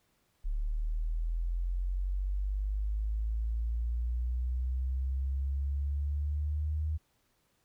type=linear sweep; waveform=sine; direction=up; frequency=36.06 to 77.78 Hz; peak=-29 dBFS; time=0.44-6.98 s; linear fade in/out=20 ms; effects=pink hiss -73 dBFS RMS until 7.64 s